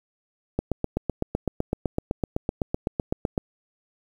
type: click train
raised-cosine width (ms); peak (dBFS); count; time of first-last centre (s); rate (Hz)
2; -10; 23; 0.59-3.378; 7.89
effects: 8-bit